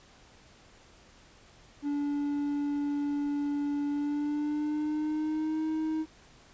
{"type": "tone with pitch glide", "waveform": "triangle", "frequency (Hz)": [288.5, 314.6], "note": ["D4", "D#4"], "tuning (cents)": [-31, 19], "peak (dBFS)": -26, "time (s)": [1.82, 6.06], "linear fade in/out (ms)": 50, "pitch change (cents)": 150, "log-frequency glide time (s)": [3.89, 5.64], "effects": ["pink hiss -57 dBFS RMS until 6.53 s", "resampled to 16000 Hz"]}